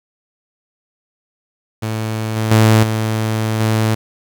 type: tone with level steps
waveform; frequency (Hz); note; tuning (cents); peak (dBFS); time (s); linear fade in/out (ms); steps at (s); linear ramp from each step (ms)
sawtooth; 110; A2; 0; -15 / -12 / -4 / -12 / -9; 1.82-3.95; 10; 2.36 / 2.51 / 2.83 / 3.6; 5
effects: 7-bit